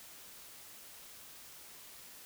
silence, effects white hiss -53 dBFS RMS until 2.25 s

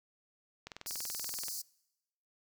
click train, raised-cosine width 0.2 ms, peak -26 dBFS, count 18, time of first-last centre 0.67-1.483 s, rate 20.9 Hz
pink high-pass noise, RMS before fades -40 dBFS, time 0.86-1.62 s, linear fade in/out 10 ms, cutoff 4400 Hz, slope 96 dB/octave
effects noise-tail reverb RT60 0.9 s tail -24 dB re dry

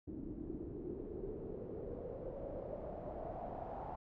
pink noise with low-pass filter sweep, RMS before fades -45 dBFS, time 0.07-3.96 s, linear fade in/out 10 ms, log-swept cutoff 300 to 800 Hz, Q 5.3, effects none

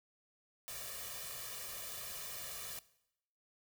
white noise with comb filter, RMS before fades -45 dBFS, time 0.68-2.79 s, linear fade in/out 0 ms, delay 1.7 ms, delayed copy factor +0.8, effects noise-tail reverb RT60 0.8 s tail -19 dB re dry

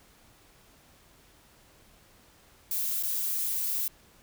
violet noise with dropouts, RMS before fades -30 dBFS, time 2.71-3.88 s, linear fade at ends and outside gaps 2 ms, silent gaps 3.027-3.033 s, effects pink hiss -59 dBFS RMS until 4.22 s

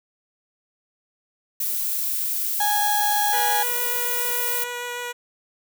violet noise, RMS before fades -25 dBFS, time 1.6-4.64 s, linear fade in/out 5 ms
35% pulse tone, 830.6 Hz, G#5, in tune, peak -19 dBFS, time 2.6-3.63 s, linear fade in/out 5 ms
10% pulse tone with vibrato, 485.8 Hz, B4, 29 cents flat, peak -20 dBFS, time 3.32-5.13 s, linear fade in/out 20 ms, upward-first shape sine, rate 6.7 Hz, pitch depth 8 cents each way
effects none

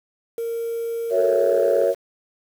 sine tone with pitch glide, 462.4 to 428.9 Hz, A#4 to A4, -14 to -44 cents, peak -23 dBFS, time 0.38-1.84 s, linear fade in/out 2 ms, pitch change -130 cents, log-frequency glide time 1.1-1.39 s
sine chord, F# dominant seventh, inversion none, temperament equal, 370 / 466.2 / 554.4 / 659.3 Hz, F#4 / A#4 / C#5 / E5, 0 / 0 / 0 / 0 cents, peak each -24 / -20 / -18 / -23 dBFS, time 1.1-1.95 s, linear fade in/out 50 ms
effects tanh soft clip ceiling -9 dBFS + 7-bit

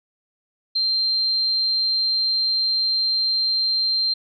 sine tone, 4157 Hz, C8, 12 cents flat, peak -18 dBFS, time 0.75-4.14 s, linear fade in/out 10 ms, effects none

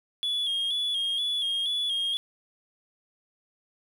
sine tone with vibrato, 3332 Hz, G#7, 5 cents sharp, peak -23 dBFS, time 0.23-2.17 s, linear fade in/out 0 ms, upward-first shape square, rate 2.1 Hz, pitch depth 47 cents each way, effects tanh soft clip ceiling -24 dBFS + 9-bit

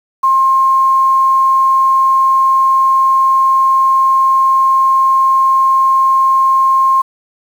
sine tone with quantisation, 1064 Hz, C6, 29 cents sharp, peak -7 dBFS, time 0.23-7.02 s, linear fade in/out 10 ms, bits 6, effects none

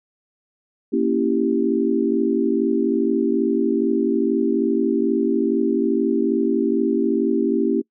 sine chord, A# diminished seventh, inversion none, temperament equal, 233.1 / 277.2 / 329.6 / 392 Hz, A#3 / C#4 / E4 / G4, 0 / 0 / 0 / 0 cents, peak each -22 dBFS, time 0.92-7.82 s, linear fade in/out 20 ms, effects noise-tail reverb RT60 0.1 s tail -24 dB re dry

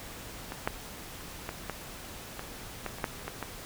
clicks, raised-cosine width 0.5 ms, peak -22 / -12 / -19 / -18 / -21 / -18 / -27 / -13 / -29 / -20 / -19 dBFS, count 11, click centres 0.521 / 0.675 / 1.491 / 1.697 / 2.394 / 2.863 / 2.985 / 3.042 / 3.194 / 3.28 / 3.427 s, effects pink hiss -44 dBFS RMS until 3.65 s

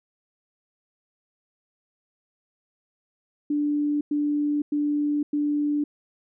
sine tone bursts, 293.7 Hz, D4, in tune, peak -21 dBFS, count 4, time 3.5-5.84 s, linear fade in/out 5 ms, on 510 ms, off 100 ms, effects none

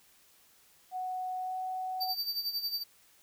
sine tone with pitch glide, 740 to 746 Hz, F#5 to F#5, 0 to +14 cents, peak -33 dBFS, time 0.91-2.15 s, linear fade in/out 50 ms, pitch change +14 cents, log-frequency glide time 1.39-1.56 s
square tone with tremolo, 4638 Hz, D8, 22 cents flat, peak -30 dBFS, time 2-2.84 s, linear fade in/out 20 ms, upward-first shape sine, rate 11 Hz, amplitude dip 70%
effects white hiss -63 dBFS RMS until 3.22 s

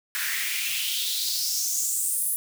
white noise with high-pass filter sweep, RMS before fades -27 dBFS, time 0.15-2.36 s, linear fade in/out 0 ms, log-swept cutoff 1600 to 11000 Hz, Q 3.9, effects none

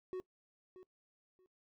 triangle tone with echo, 370 Hz, F#4, in tune, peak -36 dBFS, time 0.13-0.2 s, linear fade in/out 0 ms, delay 630 ms, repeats 2, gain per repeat -14 dB, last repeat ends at 1.46 s, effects noise-tail reverb RT60 0.1 s tail -20 dB re dry

